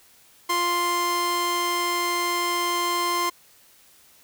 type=tone pair together; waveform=sawtooth; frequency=349.4 / 1047.9 Hz; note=F4 / C6; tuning=+1 / +2 cents; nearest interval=octave + perfect fifth; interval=1901 cents; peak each=-25 / -19 dBFS; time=0.49-3.3 s; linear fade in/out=10 ms; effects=white hiss -55 dBFS RMS until 4.23 s